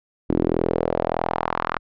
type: tone with band-pass filter sweep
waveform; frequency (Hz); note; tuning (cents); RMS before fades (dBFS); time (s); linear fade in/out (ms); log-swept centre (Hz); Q
sawtooth; 41.63; E1; +18; -23; 0.29-1.79; 10; 300 to 1300; 2.4
effects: resampled to 11025 Hz